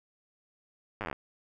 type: slowing click train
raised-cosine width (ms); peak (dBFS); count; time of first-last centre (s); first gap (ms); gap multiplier
0.5; -20; 11; 1.01-1.129; 9; 1.06
effects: 10-bit